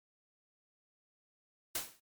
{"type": "noise with exponential decay", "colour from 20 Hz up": "white", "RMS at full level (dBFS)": -32, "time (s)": [1.75, 2], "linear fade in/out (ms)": 5, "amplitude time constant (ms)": 54, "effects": ["MP3 96 kbps"]}